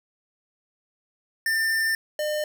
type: tone pair in turn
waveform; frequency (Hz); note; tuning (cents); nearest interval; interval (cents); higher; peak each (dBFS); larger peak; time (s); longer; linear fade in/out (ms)
square; 1794 / 604.2; A6 / D5; +33 / +49; octave + perfect fifth; 1884; first; -22 / -25; first; 1.46-1.95 / 2.19-2.44; first; 2
effects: none